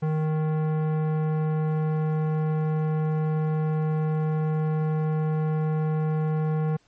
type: tone with tanh clipping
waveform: sine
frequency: 155.56 Hz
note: D#3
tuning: in tune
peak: -24 dBFS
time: 0.02-6.77 s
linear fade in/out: 10 ms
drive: 16 dB
effects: pink hiss -64 dBFS RMS until 6.87 s + MP3 32 kbps